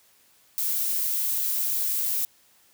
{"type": "noise", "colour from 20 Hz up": "violet", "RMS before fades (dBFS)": -26, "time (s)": [0.58, 2.25], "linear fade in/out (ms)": 0, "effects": ["white hiss -60 dBFS RMS until 2.73 s", "high-pass 60 Hz 12 dB/octave"]}